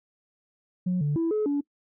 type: tone with pitch steps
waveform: sine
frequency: 181.2 / 146.3 / 330.5 / 426.9 / 286.3 Hz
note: F#3 / D3 / E4 / G#4 / D4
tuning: -36 / -6 / +5 / +48 / -44 cents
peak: -21 dBFS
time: 0.86-1.61 s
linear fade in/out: 10 ms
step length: 150 ms
effects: noise-tail reverb RT60 0.1 s tail -22 dB re dry + tanh soft clip ceiling -20 dBFS